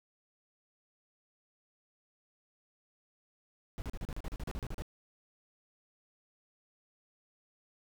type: noise bursts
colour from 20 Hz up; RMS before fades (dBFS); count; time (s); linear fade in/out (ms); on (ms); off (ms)
brown; -38; 14; 3.78-4.821; 0; 40; 37
effects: none